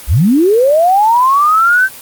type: linear sweep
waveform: sine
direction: up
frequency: 44 to 1568 Hz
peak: -6 dBFS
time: 0.07-1.89 s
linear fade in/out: 50 ms
effects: white hiss -32 dBFS RMS until 2.01 s + Opus 32 kbps